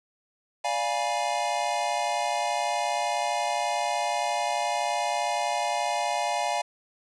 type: chord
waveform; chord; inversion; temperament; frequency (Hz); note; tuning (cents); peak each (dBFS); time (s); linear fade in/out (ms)
square; D diminished seventh; none; equal with one note detuned; 587.3 / 698.5 / 830.6 / 965.8; D5 / F5 / Ab5 / Cb6; 0 / 0 / 0 / -39; -34 / -30 / -30 / -34; 0.64-6.62; 10
effects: resampled to 22050 Hz + 9-bit